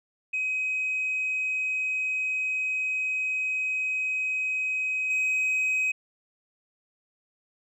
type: tone with level steps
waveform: sine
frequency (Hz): 2528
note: D#7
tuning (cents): +27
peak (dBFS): -24 / -20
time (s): 0.33-5.92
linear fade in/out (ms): 10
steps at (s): 5.1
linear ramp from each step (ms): 5
effects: tanh soft clip ceiling -22 dBFS